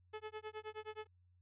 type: tone with tremolo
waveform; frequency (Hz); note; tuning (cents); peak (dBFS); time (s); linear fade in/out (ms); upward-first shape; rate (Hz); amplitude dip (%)
sawtooth; 430.8; A4; -37; -38; 0.13-1.07; 10; sine; 9.5; 100
effects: added 89 Hz sine -67 dBFS peak until 1.41 s + resampled to 8000 Hz